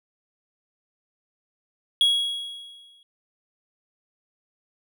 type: tone with exponential decay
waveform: triangle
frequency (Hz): 3322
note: G#7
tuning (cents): 0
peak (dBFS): -13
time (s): 2.01-3.03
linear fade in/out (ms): 1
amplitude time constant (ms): 220
effects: none